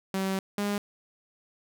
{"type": "tone pair in turn", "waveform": "sawtooth", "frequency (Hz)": [191.8, 204], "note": ["G3", "G#3"], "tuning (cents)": [-37, -31], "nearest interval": "minor second", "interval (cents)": 106, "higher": "second", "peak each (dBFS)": -23, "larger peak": "neither", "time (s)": [[0.14, 0.39], [0.58, 0.78]], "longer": "first", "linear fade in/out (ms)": 2, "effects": []}